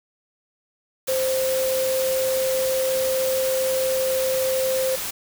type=tone in noise; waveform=sine; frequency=523.3 Hz; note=C5; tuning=in tune; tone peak=-20 dBFS; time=1.08-4.96 s; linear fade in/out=10 ms; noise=white; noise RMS=-29 dBFS; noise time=1.07-5.11 s; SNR=+6 dB; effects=none